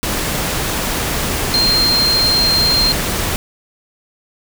sine tone in noise, 4186 Hz, C8, in tune, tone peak -12 dBFS, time 1.54-2.92 s, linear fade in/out 0 ms, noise pink, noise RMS -19 dBFS, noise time 0.03-3.36 s, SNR +4 dB, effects none

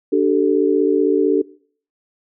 sine chord, D suspended fourth, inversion none, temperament equal with one note detuned, 293.7 / 384.2 / 440 Hz, D4 / G4 / A4, 0 / -35 / 0 cents, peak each -17 dBFS, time 0.12-1.42 s, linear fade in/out 10 ms, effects noise-tail reverb RT60 0.5 s tail -20 dB re dry

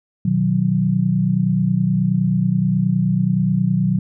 sine chord, B major, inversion none, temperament equal, 123.47 / 155.56 / 185 Hz, B2 / D#3 / F#3, 0 / 0 / 0 cents, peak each -21 / -20 / -17 dBFS, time 0.25-3.99 s, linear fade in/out 5 ms, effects none

